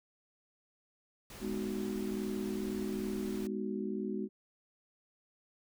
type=noise; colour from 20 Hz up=pink; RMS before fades=-49 dBFS; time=1.3-3.47 s; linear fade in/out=2 ms
type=chord; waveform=sine; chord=G# minor seventh; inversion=none; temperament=just; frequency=207.7 / 249.2 / 311.5 / 373.8 Hz; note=G#3 / B3 / D#4 / F#4; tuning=0 / +16 / +2 / +18 cents; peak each=-37 / -41 / -42 / -39 dBFS; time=1.4-4.29 s; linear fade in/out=50 ms
effects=none